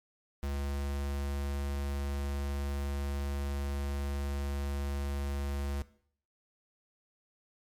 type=tone; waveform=square; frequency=70.3 Hz; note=C#2; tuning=25 cents sharp; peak=-33 dBFS; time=0.43-5.82 s; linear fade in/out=0 ms; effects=noise-tail reverb RT60 0.6 s tail -18 dB re dry + MP3 96 kbps